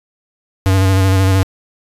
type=tone with vibrato; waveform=square; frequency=95.4 Hz; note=G2; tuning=47 cents flat; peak=-10 dBFS; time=0.66-1.43 s; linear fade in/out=0 ms; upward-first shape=square; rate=13 Hz; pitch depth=24 cents each way; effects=resampled to 32000 Hz